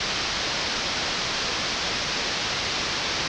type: low-pass noise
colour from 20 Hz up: white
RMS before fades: -27 dBFS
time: 0-3.28 s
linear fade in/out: 5 ms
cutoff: 5700 Hz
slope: 48 dB/octave
effects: none